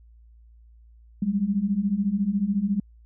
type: beating tone pair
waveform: sine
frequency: 191.5 / 205.5 Hz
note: G3 / G#3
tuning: -40 / -18 cents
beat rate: 14 Hz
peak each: -26 / -23 dBFS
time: 1.22-2.8 s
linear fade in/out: 5 ms
effects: added 57 Hz sine -49 dBFS peak until 3.05 s